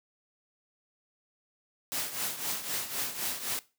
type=noise with tremolo; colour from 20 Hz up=white; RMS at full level=-31 dBFS; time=1.92-3.59 s; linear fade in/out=0 ms; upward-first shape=triangle; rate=3.9 Hz; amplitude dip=75%; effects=noise-tail reverb RT60 0.3 s tail -19 dB re dry + high-pass 100 Hz 12 dB/octave